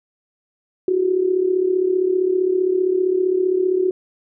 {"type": "tone with amplitude modulation", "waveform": "sine", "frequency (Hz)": 370, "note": "F#4", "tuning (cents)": 0, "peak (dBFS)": -12, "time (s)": [0.88, 3.91], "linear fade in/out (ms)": 2, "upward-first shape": "sine", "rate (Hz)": 35.3, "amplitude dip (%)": 70, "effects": []}